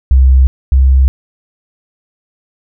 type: tone pair in turn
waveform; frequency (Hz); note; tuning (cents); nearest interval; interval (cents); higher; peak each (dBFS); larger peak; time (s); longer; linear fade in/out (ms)
sine; 65.41 / 66.09; C2 / C2; 0 / +18; unison; 18; second; -3 / -4; first; 0.11-0.47 / 0.72-1.08; neither; 0
effects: none